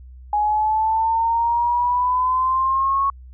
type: exponential sweep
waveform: sine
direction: up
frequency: 832 to 1107 Hz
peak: -16 dBFS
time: 0.33-3.1 s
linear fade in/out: 2 ms
effects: added 63 Hz sine -38 dBFS peak until 3.33 s